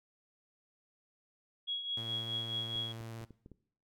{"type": "tone with tremolo", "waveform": "sine", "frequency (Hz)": 3322, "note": "G#7", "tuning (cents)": 0, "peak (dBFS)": -32, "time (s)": [1.67, 2.93], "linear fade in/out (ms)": 20, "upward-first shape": "triangle", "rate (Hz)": 4.7, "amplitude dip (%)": 65}
{"type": "tone with vibrato", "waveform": "sawtooth", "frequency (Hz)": 113.8, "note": "A#2", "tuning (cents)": -41, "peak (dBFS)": -39, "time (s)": [1.97, 3.25], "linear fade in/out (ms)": 5, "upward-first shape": "square", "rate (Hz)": 17, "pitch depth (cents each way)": 14}
{"type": "clicks", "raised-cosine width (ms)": 3, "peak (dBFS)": -39, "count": 6, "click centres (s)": [2.758, 3.008, 3.215, 3.307, 3.461, 3.517]}
{"effects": ["noise-tail reverb RT60 0.6 s tail -19 dB re dry"]}